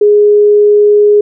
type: tone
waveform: sine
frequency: 415.3 Hz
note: G#4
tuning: in tune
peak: -3 dBFS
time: 0.01-1.21 s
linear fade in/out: 5 ms
effects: none